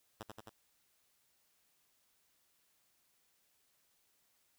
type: tone with echo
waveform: 5% pulse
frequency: 110 Hz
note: A2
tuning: in tune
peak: -32 dBFS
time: 0.2-0.23 s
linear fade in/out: 5 ms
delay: 88 ms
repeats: 3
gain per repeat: -2 dB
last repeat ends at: 0.494 s
effects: white hiss -75 dBFS RMS until 4.58 s